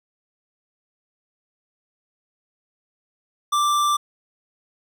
sine tone with hard clipping, 1177 Hz, D6, 3 cents sharp, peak -19 dBFS, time 3.52-3.97 s, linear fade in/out 10 ms, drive 17 dB, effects none

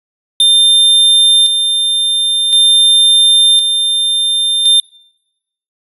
square tone with tremolo, 3600 Hz, A7, 39 cents sharp, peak -6 dBFS, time 0.4-4.8 s, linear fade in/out 2 ms, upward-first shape square, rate 0.47 Hz, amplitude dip 45%, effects noise-tail reverb RT60 0.9 s tail -25 dB re dry + resampled to 32000 Hz

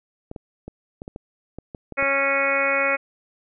clicks, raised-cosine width 2 ms, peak -21 dBFS, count 10, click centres 0.314 / 0.362 / 0.68 / 1.019 / 1.079 / 1.161 / 1.586 / 1.748 / 1.923 / 2.026 s
harmonic tone, 275.7 Hz, C#4, 9 cents flat, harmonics 1 / 2 / 3 / 4 / 5 / 6 / 7 / 8 / 9, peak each -35 / -24 / -34 / -32 / -26 / -32 / -27 / -24 / -27 dBFS, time 1.97-2.97 s, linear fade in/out 20 ms
effects none

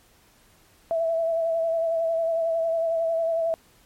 sine tone with vibrato, 659.3 Hz, E5, in tune, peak -21 dBFS, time 0.91-3.54 s, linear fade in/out 0 ms, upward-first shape sine, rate 11 Hz, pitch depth 28 cents each way, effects pink hiss -58 dBFS RMS until 3.85 s + MP3 64 kbps

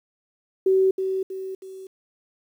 sine tone with echo, 380.5 Hz, F#4, 48 cents sharp, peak -15 dBFS, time 0.66-0.91 s, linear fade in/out 5 ms, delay 320 ms, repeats 3, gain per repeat -7 dB, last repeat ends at 1.87 s, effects 9-bit

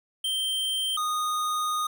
square tone pair in turn, 3138 / 1235.3 Hz, G7 / D#6, +1 / -13 cents, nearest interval octave + major third, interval 1614 cents, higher first, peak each -26 dBFS, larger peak neither, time 0.24-0.97 / 0.97-1.87 s, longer second, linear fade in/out 5 ms, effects none

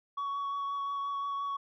sine tone with vibrato, 1121 Hz, C#6, 19 cents sharp, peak -29 dBFS, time 0.17-1.57 s, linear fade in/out 10 ms, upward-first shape triangle, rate 5.7 Hz, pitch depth 14 cents each way, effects tanh soft clip ceiling -31 dBFS

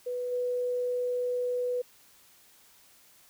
sine tone with level steps, 493.9 Hz, B4, in tune, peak -30 / -27 dBFS, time 0.06-1.82 s, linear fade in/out 10 ms, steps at 0.31 s, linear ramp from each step 20 ms, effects white hiss -59 dBFS RMS until 3.29 s

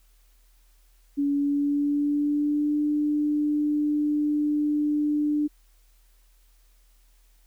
sine tone with pitch glide, 284.2 to 297.1 Hz, C#4 to D4, +43 to +20 cents, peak -21 dBFS, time 1.17-5.48 s, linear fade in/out 20 ms, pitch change +77 cents, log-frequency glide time 1.34-2.79 s, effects added 40 Hz sine -56 dBFS peak until 7.46 s + white hiss -66 dBFS RMS until 7.46 s

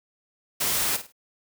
white noise with echo, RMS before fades -25 dBFS, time 0.6-0.97 s, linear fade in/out 10 ms, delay 51 ms, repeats 3, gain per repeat -11 dB, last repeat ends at 1.123 s, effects none

